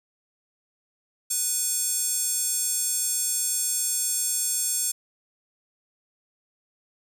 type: tone with high-pass filter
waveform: square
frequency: 493.9 Hz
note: B4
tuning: in tune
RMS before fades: -26 dBFS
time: 1.3-4.92 s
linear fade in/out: 10 ms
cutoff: 7800 Hz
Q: 3.1
effects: none